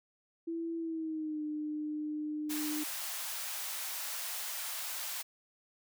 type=tone with pitch glide; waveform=sine; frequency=331.9 to 302.6 Hz; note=E4 to D#4; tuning=+12 to -48 cents; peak=-34 dBFS; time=0.47-2.84 s; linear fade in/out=10 ms; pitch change=-160 cents; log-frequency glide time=0.77-1.42 s
type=high-pass noise; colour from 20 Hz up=white; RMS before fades=-39 dBFS; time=2.49-5.23 s; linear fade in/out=20 ms; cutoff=640 Hz; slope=24 dB/octave
effects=none